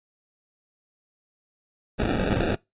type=noise with sample-and-hold; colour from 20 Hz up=white; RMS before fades=-24 dBFS; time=1.98-2.56 s; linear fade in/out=20 ms; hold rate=1050 Hz; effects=noise-tail reverb RT60 0.2 s tail -23 dB re dry + resampled to 8000 Hz